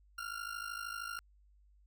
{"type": "ring-modulated tone", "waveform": "40% pulse", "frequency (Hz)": 1396.9, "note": "F6", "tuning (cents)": 0, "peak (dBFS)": -36, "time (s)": [0.18, 1.19], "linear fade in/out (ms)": 0, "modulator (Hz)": 26.5, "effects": ["added 50 Hz sine -62 dBFS peak until 1.86 s"]}